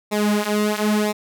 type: tone with flanger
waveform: sawtooth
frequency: 210 Hz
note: G#3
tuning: 19 cents sharp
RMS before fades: -20 dBFS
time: 0.11-1.13 s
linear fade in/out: 20 ms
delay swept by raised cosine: 0.64 to 6.04 ms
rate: 1 Hz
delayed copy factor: -0.85
effects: none